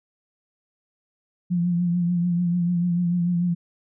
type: tone with vibrato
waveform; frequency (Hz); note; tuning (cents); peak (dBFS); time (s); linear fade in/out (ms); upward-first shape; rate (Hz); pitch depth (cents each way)
sine; 174.61; F3; 0; -19; 1.5-3.55; 20; triangle; 6.8; 47
effects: none